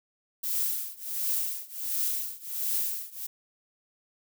violet noise with tremolo, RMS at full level -27 dBFS, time 0.43-3.27 s, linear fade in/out 10 ms, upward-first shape triangle, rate 1.4 Hz, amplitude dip 95%, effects none

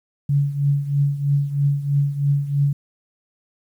sine tone with tremolo, 142 Hz, C#3, 42 cents sharp, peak -13 dBFS, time 0.29-2.73 s, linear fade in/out 5 ms, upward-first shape triangle, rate 3.1 Hz, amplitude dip 80%, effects 9-bit

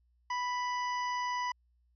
harmonic tone, 987.8 Hz, B5, in tune, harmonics 1 / 2 / 3 / 5 / 6, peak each -32 / -39 / -47 / -48 / -52 dBFS, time 0.3-1.52 s, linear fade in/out 5 ms, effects added 60 Hz sine -67 dBFS peak until 1.95 s

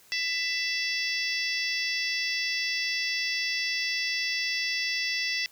harmonic tone with a mistuned harmonic, 664 Hz, E5, 12 cents sharp, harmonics 3 / 4 / 5 / 6 / 7 / 8 / 9, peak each -31 / -33 / -37 / -42 / -34 / -34 / -42 dBFS, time 0.12-5.46 s, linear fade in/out 0 ms, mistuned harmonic 5, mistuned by +39 cents, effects white hiss -57 dBFS RMS until 5.51 s

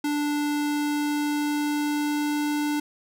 square tone with pitch glide, 293.7 to 295.6 Hz, D4 to D4, 0 to +11 cents, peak -24 dBFS, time 0.04-2.8 s, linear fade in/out 5 ms, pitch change +11 cents, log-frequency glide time 0.31-2.5 s, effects none

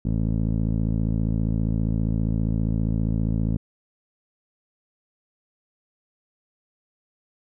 15% pulse tone with low-pass filter, 55 Hz, A1, in tune, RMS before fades -23 dBFS, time 0.05-3.57 s, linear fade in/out 5 ms, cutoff 280 Hz, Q 1.3, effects none

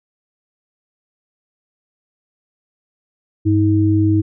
sine tone pair together, 100.2 / 318.1 Hz, G2 / D#4, +38 / +38 cents, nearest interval octave + minor sixth, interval 2000 cents, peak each -14 dBFS, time 3.45-4.22 s, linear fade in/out 20 ms, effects none

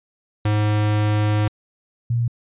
square / sine tone pair in turn, 105.5 / 118.14 Hz, G#2 / A#2, +28 / +24 cents, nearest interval major second, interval 196 cents, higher second, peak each -17 / -17 dBFS, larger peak neither, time 0.45-1.48 / 2.1-2.28 s, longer first, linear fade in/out 5 ms, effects resampled to 8000 Hz

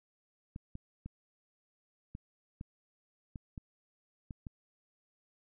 clicks, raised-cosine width 5 ms, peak -30 dBFS, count 9, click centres 0.561 / 0.754 / 1.06 / 2.151 / 2.611 / 3.358 / 3.578 / 4.308 / 4.468 s, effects none

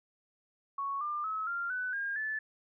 sine tone with pitch steps, 1110 / 1196.6 / 1289.9 / 1390.5 / 1498.9 / 1615.8 / 1741.8 Hz, C#6 / D6 / E6 / F6 / F#6 / G#6 / A6, +2 / +32 / -38 / -8 / +22 / -48 / -18 cents, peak -32 dBFS, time 0.78-2.39 s, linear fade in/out 5 ms, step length 230 ms, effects none

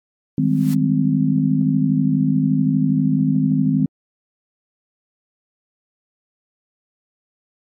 white noise with exponential growth, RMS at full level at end -34 dBFS, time 0.37-0.74 s, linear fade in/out 2 ms, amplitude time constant 80 ms
sine chord, Ab major seventh, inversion second, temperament just, 155.74 / 194.67 / 207.7 / 259.6 Hz, Eb3 / G3 / Ab3 / C4, +2 / -12 / 0 / -13 cents, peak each -19 / -23 / -22 / -18 dBFS, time 0.38-3.86 s, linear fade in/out 2 ms
effects AAC 64 kbps

